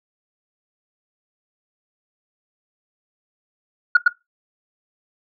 sine tone with echo, 1440 Hz, F#6, 47 cents flat, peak -5 dBFS, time 3.95-3.97 s, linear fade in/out 5 ms, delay 110 ms, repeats 1, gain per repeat -2 dB, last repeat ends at 4.08 s, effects noise-tail reverb RT60 0.2 s tail -21 dB re dry + tanh soft clip ceiling -5 dBFS

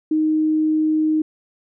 sine tone, 311.1 Hz, D#4, in tune, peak -15 dBFS, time 0.11-1.22 s, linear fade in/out 5 ms, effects none

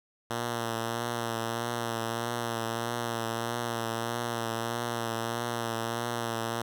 5% pulse tone with vibrato, 116.54 Hz, A#2, in tune, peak -19 dBFS, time 0.3-6.62 s, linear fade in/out 5 ms, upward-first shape triangle, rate 1.6 Hz, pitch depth 42 cents each way, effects none

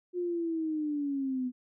sine linear sweep, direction down, 359.7 to 247.2 Hz, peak -29 dBFS, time 0.13-1.52 s, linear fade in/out 50 ms, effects none

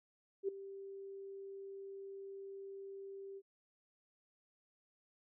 sine tone with ADSR envelope, 392 Hz, G4, in tune, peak -31 dBFS, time 0.43-3.42 s, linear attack 54 ms, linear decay 7 ms, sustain -15 dB, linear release 48 ms, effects none

